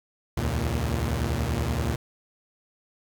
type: tone cluster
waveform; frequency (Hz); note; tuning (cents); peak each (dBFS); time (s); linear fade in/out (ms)
sawtooth; 69 / 79.5 / 116.1; C#2 / D#2 / A#2; -7 / +38 / -7; -25; 0.37-1.96; 5
effects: 9-bit